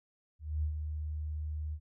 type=tone with ADSR envelope; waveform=sine; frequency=76.4 Hz; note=D#2; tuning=31 cents flat; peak=-28 dBFS; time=0.39-1.8 s; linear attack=240 ms; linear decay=92 ms; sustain=-6 dB; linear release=68 ms; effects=none